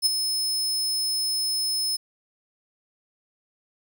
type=tone with ADSR envelope; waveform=sawtooth; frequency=5200 Hz; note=E8; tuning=24 cents flat; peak=-13 dBFS; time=0.02-1.97 s; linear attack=40 ms; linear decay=16 ms; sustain=-8 dB; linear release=14 ms; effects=none